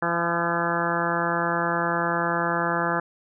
harmonic tone with a mistuned harmonic, 170 Hz, F3, 46 cents flat, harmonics 1 / 2 / 3 / 4 / 5 / 6 / 7 / 8 / 9 / 10, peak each -31 / -31 / -31 / -31 / -31 / -31 / -31 / -31 / -31 / -31 dBFS, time 0.02-3 s, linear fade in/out 5 ms, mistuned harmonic 7, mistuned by +28 cents, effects none

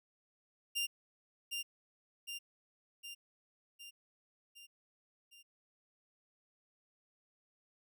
sawtooth tone with echo, 2794 Hz, F7, in tune, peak -30 dBFS, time 0.75-0.87 s, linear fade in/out 20 ms, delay 760 ms, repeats 6, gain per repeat -4 dB, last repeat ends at 5.43 s, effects none

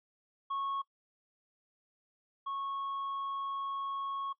triangle tone pair in turn, 1100 / 1100 Hz, C#6 / C#6, -14 / -14 cents, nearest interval unison, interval 0 cents, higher neither, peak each -31 / -33 dBFS, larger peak first, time 0.5-0.82 / 2.46-4.33 s, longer second, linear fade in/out 10 ms, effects noise-tail reverb RT60 0.1 s tail -22 dB re dry + resampled to 11025 Hz

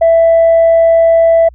sine tone, 662 Hz, E5, 7 cents sharp, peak -3 dBFS, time 0.01-1.49 s, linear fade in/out 10 ms, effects tanh soft clip ceiling -2 dBFS + added 60 Hz sine -34 dBFS peak until 1.54 s

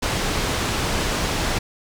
pink low-pass noise, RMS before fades -23 dBFS, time 0.02-1.59 s, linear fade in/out 10 ms, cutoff 7200 Hz, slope 12 dB/octave, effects none

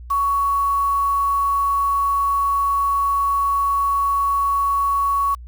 sine tone with quantisation, 1118 Hz, C#6, 14 cents sharp, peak -16 dBFS, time 0.1-5.35 s, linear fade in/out 10 ms, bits 6, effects added 60 Hz sine -34 dBFS peak until 5.47 s

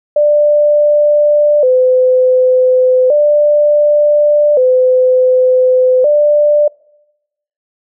sine tone with vibrato, 549 Hz, C#5, 17 cents flat, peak -6 dBFS, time 0.16-6.68 s, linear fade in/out 5 ms, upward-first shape square, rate 0.34 Hz, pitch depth 130 cents each way, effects noise-tail reverb RT60 0.9 s tail -24 dB re dry

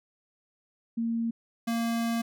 sine / square tone pair in turn, 230 / 231.2 Hz, A#3 / A#3, -23 / -14 cents, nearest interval unison, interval 9 cents, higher second, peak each -26 / -27 dBFS, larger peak first, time 0.97-1.31 / 1.67-2.22 s, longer second, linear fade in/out 10 ms, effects none

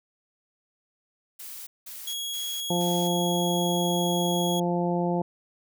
blue noise bursts, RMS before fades -40 dBFS, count 4, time 1.39-3.08 s, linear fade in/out 10 ms, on 280 ms, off 190 ms
sawtooth tone, 3322 Hz, G#7, in tune, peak -27 dBFS, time 2.07-4.6 s, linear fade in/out 5 ms
harmonic tone, 174.61 Hz, F3, in tune, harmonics 1 / 2 / 3 / 4 / 5, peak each -26 / -29 / -31 / -32 / -33 dBFS, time 2.7-5.22 s, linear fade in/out 5 ms
effects none

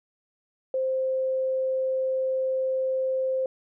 sine tone, 523.3 Hz, C5, in tune, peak -23 dBFS, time 0.74-3.46 s, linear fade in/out 2 ms, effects none

